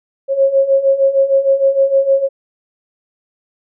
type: beating tone pair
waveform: sine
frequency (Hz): 540 / 546.5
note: C#5 / C#5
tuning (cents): -45 / -25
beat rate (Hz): 6.5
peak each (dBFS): -15 / -11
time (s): 0.28-2.29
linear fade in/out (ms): 50
effects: none